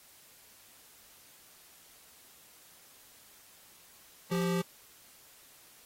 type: tone pair together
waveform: square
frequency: 174.62 / 392 Hz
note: F3 / G4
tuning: 0 / 0 cents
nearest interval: octave + major second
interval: 1400 cents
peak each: -30 / -34 dBFS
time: 4.31-4.62 s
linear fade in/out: 10 ms
effects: white hiss -58 dBFS RMS until 5.85 s + AAC 48 kbps